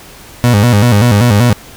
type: tone with vibrato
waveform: 30% pulse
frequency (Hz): 111.5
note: A2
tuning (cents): +23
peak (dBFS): -3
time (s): 0.44-1.53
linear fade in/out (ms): 0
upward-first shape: square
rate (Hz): 5.2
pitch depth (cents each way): 150
effects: pink hiss -35 dBFS RMS until 1.76 s